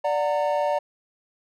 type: chord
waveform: triangle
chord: D augmented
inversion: none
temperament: just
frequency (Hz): 587.3 / 734.2 / 917.7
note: D5 / F#5 / A#5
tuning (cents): 0 / -14 / -27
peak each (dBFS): -21 / -26 / -25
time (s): 0.04-0.79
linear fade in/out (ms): 10
effects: none